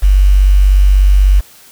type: tone with quantisation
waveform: sine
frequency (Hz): 48.18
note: G1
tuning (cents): -29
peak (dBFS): -4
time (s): 0.02-1.41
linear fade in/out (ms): 20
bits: 5
effects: white hiss -41 dBFS RMS until 1.71 s